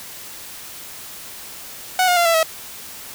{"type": "tone with pitch steps", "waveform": "sawtooth", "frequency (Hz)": [740, 714.8, 690.4, 666.9, 644.2], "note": ["F#5", "F5", "F5", "E5", "E5"], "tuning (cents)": [0, 40, -20, 20, -40], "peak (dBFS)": -10, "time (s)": [1.99, 2.43], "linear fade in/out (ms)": 2, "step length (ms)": 88, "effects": ["white hiss -36 dBFS RMS until 3.14 s"]}